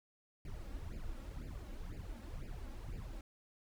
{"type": "noise with flanger", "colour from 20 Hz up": "brown", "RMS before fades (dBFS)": -45, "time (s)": [0.45, 3.21], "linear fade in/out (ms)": 2, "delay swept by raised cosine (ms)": [0.41, 3.71], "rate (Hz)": 2, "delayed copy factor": 0.85, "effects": []}